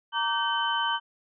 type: tone cluster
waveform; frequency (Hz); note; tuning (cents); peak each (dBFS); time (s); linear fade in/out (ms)
sine; 927 / 1159 / 1544 / 3054; A#5 / D6 / G6 / G7; -10 / -23 / -27 / -46; -28 / -32 / -30 / -30; 0.12-1; 50
effects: none